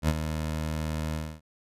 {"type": "tone with ADSR envelope", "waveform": "20% pulse", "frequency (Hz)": 78, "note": "D#2", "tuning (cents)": 5, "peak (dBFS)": -15, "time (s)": [0.02, 1.41], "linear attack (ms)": 66, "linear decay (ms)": 42, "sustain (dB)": -9, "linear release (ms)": 270, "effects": ["resampled to 32000 Hz"]}